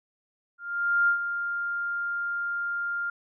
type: tone with ADSR envelope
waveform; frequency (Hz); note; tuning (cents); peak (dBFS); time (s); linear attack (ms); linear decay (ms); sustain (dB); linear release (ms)
sine; 1400; F6; +4; -18; 0.58-3.1; 500; 97; -9; 4
effects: none